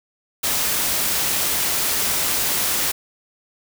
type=noise; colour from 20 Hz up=white; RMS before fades=-21 dBFS; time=0.43-2.92 s; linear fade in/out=10 ms; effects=none